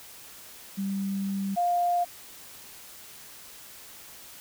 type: tone pair in turn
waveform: sine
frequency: 196 / 702.9 Hz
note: G3 / F5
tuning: 0 / +11 cents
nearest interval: octave + minor seventh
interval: 2211 cents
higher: second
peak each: -27 / -22 dBFS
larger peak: second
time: 0.77-1.56 / 1.56-2.05 s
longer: first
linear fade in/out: 20 ms
effects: white hiss -47 dBFS RMS until 4.4 s